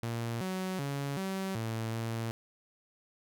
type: tone with pitch steps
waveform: sawtooth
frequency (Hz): 116.4 / 186.9 / 140.4 / 191.7 / 112.6 / 114.1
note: A#2 / F#3 / C#3 / G3 / A2 / A#2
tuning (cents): -2 / +18 / +22 / -38 / +40 / -37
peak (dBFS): -29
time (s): 0.03-2.31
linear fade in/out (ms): 0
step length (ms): 380
effects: none